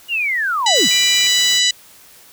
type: linear sweep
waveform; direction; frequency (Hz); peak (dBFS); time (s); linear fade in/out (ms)
sine; down; 2909 to 111.2; -16; 0.08-0.89; 50
type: harmonic tone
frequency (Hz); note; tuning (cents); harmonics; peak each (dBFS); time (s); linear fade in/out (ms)
987.8; B5; 0; 2 / 3 / 4 / 5 / 6 / 7 / 8; -21 / -18 / -16 / -24 / -24 / -22 / -25; 0.66-1.71; 5
type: noise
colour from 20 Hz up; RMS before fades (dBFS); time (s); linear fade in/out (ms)
white; -30; 0.73-1.61; 50
type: tone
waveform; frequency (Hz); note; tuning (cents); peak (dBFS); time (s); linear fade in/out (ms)
sine; 2366; D7; +12; -23; 0.91-1.27; 0
effects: white hiss -45 dBFS RMS until 2.32 s